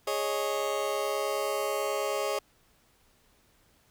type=chord; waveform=30% pulse; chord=Ab suspended fourth; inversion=none; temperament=just; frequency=415.3 / 553.7 / 623 Hz; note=Ab4 / Db5 / Eb5; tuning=0 / -2 / +2 cents; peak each=-30 / -29 / -31 dBFS; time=0.07-2.39 s; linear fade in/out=5 ms; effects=pink hiss -65 dBFS RMS until 3.9 s